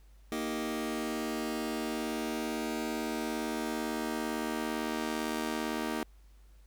sawtooth chord, Eb major, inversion second, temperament just, 233.3 / 311.1 / 388.9 Hz, Bb3 / Eb4 / G4, +2 / 0 / -14 cents, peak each -32 / -32 / -36 dBFS, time 0.32-6.03 s, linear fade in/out 0 ms, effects added 50 Hz sine -54 dBFS peak until 6.66 s + pink hiss -69 dBFS RMS until 6.66 s

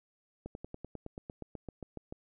slowing click train, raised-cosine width 2 ms, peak -28 dBFS, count 15, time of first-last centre 0.46-2.125 s, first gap 91 ms, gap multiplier 1.04, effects none

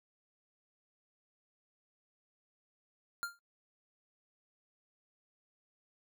square tone with exponential decay, 1396.9 Hz, F6, in tune, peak -32 dBFS, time 3.23-3.39 s, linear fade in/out 0 ms, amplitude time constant 33 ms, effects noise-tail reverb RT60 0.1 s tail -23 dB re dry

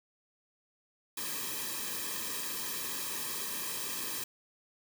white noise with comb filter, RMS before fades -37 dBFS, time 1.17-4.24 s, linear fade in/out 5 ms, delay 1.4 ms, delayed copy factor -0.95, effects none

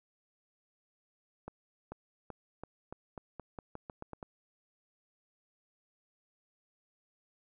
accelerating click train, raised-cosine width 1 ms, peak -28 dBFS, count 13, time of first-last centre 1.48-4.228 s, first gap 440 ms, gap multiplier 0.87, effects none

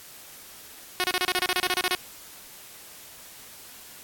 5% pulse tone bursts, 364.7 Hz, F#4, 25 cents flat, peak -11 dBFS, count 14, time 1-1.951 s, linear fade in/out 0 ms, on 41 ms, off 29 ms, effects white hiss -46 dBFS RMS until 4.03 s + AAC 64 kbps

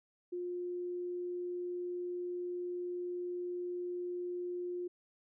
sine tone, 355.1 Hz, F4, 29 cents sharp, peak -36 dBFS, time 0.32-4.88 s, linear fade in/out 10 ms, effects none

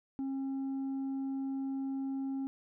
sine tone with tanh clipping, 270 Hz, C#4, 45 cents flat, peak -34 dBFS, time 0.19-2.47 s, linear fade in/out 0 ms, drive 3 dB, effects none

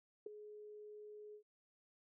sine tone with ADSR envelope, 421 Hz, G#4, 24 cents sharp, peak -39 dBFS, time 0.26-1.43 s, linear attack 5 ms, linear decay 9 ms, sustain -12 dB, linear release 87 ms, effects none

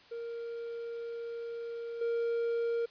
triangle tone with level steps, 466.2 Hz, A#4, in tune, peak -35 / -27 dBFS, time 0.11-2.86 s, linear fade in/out 10 ms, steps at 2.01 s, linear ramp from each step 5 ms, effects white hiss -58 dBFS RMS until 2.9 s + resampled to 11025 Hz

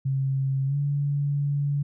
sine tone with pitch glide, 135 to 143.03 Hz, C#3 to D3, -45 to -45 cents, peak -22 dBFS, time 0.05-1.83 s, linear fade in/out 10 ms, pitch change +100 cents, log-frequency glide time 0.66-0.76 s, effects none

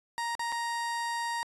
30% pulse tone with dropouts, 936 Hz, A#5, 7 cents sharp, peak -28 dBFS, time 0.18-1.43 s, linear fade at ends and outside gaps 0 ms, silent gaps 0.352-0.394 / 0.52-0.524 s, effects resampled to 24000 Hz

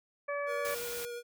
harmonic tone, 573 Hz, D5, 43 cents flat, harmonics 1 / 2 / 3 / 4, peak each -34 / -39 / -41 / -43 dBFS, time 0.28-0.75 s, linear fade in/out 10 ms
square tone with vibrato, 477.5 Hz, A#4, 42 cents sharp, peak -39 dBFS, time 0.46-1.23 s, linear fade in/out 50 ms, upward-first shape square, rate 8.5 Hz, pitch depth 8 cents each way
white noise, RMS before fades -41 dBFS, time 0.65-1.05 s, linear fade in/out 0 ms
effects none

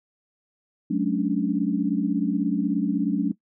sine chord, D major seventh, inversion first, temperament equal with one note detuned, 185 / 214.5 / 277.2 / 293.7 Hz, F#3 / A3 / C#4 / D4, 0 / -44 / 0 / 0 cents, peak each -26 dBFS, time 0.9-3.32 s, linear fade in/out 10 ms, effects noise-tail reverb RT60 0.1 s tail -18 dB re dry

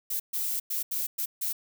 violet noise bursts at uneven times, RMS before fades -30 dBFS, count 6, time 0.1-0.2 / 0.33-0.6 / 0.7-0.83 / 0.91-1.07 / 1.18-1.26 / 1.41-1.53 s, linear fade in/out 10 ms, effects none

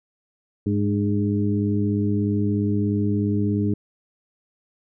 harmonic tone with a mistuned harmonic, 103.1 Hz, G#2, 12 cents flat, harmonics 1 / 2 / 3 / 4, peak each -23 / -23 / -25 / -30 dBFS, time 0.66-3.74 s, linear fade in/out 5 ms, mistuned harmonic 3, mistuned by -35 cents, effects none

